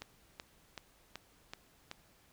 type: click train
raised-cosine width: 0.2 ms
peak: -25 dBFS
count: 6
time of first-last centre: 0.02-1.914 s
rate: 2.64 Hz
effects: pink hiss -66 dBFS RMS until 2.32 s